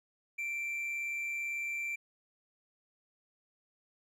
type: tone with amplitude modulation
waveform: triangle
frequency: 2349 Hz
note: D7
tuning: in tune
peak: -31 dBFS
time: 0.38-1.96 s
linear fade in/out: 10 ms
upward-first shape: sine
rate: 138 Hz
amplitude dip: 30%
effects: none